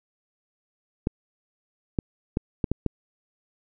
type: clicks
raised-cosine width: 3 ms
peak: -10 dBFS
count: 6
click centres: 1.071 / 1.988 / 2.371 / 2.642 / 2.716 / 2.863 s
effects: none